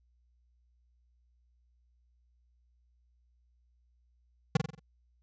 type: tone with echo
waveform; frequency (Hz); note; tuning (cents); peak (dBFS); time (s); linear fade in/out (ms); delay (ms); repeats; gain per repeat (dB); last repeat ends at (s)
square; 157.1; D#3; +17; -21; 4.55-4.57; 5; 45; 5; -6; 4.795
effects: added 60 Hz sine -66 dBFS peak until 5.22 s + resampled to 16000 Hz